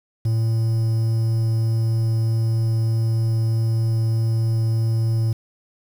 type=tone; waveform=triangle; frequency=112.7 Hz; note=A2; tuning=42 cents sharp; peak=-15 dBFS; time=0.25-5.33 s; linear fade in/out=5 ms; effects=7-bit